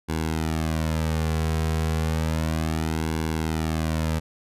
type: tone with flanger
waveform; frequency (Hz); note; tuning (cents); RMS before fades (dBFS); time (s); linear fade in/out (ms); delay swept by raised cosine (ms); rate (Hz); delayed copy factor
sawtooth; 79.6; D#2; +40; -25; 0.08-4.2; 20; 1.6 to 3.4; 0.32; -0.7
effects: resampled to 32000 Hz